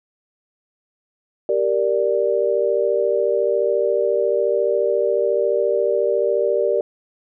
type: chord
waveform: sine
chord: G minor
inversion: none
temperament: equal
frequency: 392 / 466.2 / 587.3 Hz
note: G4 / Bb4 / D5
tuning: 0 / 0 / 0 cents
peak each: -21 / -20 / -20 dBFS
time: 1.49-6.81 s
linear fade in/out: 2 ms
effects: none